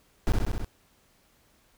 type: noise with echo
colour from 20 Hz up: brown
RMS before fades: -21 dBFS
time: 0.27-0.32 s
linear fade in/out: 0 ms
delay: 65 ms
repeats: 5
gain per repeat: -2 dB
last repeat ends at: 0.645 s
effects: pink hiss -64 dBFS RMS until 1.77 s